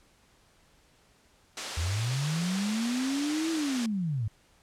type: band-pass noise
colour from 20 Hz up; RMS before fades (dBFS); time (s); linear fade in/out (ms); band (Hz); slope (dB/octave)
white; -38; 1.57-3.86; 2; 250 to 6500; 12
type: linear two-way sweep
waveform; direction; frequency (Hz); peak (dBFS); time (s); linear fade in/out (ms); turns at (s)
sine; up then down; 76.7 to 330 to 99.5; -27; 1.77-4.28; 5; 3.51
effects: pink hiss -63 dBFS RMS until 4.62 s + low-pass 10000 Hz 12 dB/octave